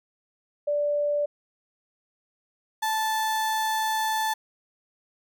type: tone pair in turn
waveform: sine / 35% pulse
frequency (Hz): 585 / 876.5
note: D5 / A5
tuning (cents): -7 / -7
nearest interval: perfect fifth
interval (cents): 700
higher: second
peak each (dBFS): -22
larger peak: neither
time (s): 0.67-1.26 / 2.82-4.34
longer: second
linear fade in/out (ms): 10
effects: none